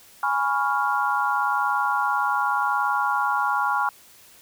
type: chord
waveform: sine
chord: C# dominant seventh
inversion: second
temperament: equal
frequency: 830.6 / 987.8 / 1108.7 / 1396.9 Hz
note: G#5 / B5 / C#6 / E#6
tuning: 0 / 0 / 0 / 0 cents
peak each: -25 / -27 / -26 / -25 dBFS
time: 0.23-3.89 s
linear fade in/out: 2 ms
effects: white hiss -51 dBFS RMS until 4.41 s